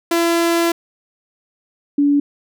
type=tone pair in turn; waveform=sawtooth / sine; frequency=337.7 / 286.7 Hz; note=E4 / D4; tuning=+42 / -42 cents; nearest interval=minor third; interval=284 cents; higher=first; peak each=-10 / -11 dBFS; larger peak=first; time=0.11-0.72 / 1.98-2.2 s; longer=first; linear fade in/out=5 ms; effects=none